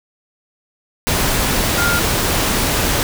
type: tone in noise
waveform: sine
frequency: 1406 Hz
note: F6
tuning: 11 cents sharp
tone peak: -17 dBFS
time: 1.78-1.99 s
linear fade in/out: 0 ms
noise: pink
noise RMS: -17 dBFS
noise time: 1.07-3.03 s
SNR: -3 dB
effects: none